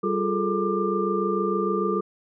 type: tone cluster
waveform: sine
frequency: 195.2 / 350.7 / 418.2 / 445 / 1191 Hz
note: G3 / F4 / G#4 / A4 / D6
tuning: -7 / +7 / +12 / +20 / +24 cents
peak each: -28 dBFS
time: 0.03-2.01 s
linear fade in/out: 10 ms
effects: none